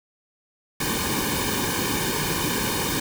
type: noise with comb filter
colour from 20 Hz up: pink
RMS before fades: -25 dBFS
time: 0.8-3 s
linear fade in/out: 5 ms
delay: 1.5 ms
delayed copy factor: -0.9
effects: none